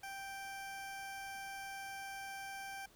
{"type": "tone", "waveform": "20% pulse", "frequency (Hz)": 784, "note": "G5", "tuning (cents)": 0, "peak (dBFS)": -39, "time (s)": [0.03, 2.86], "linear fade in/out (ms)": 5, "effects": ["pink hiss -65 dBFS RMS until 2.95 s"]}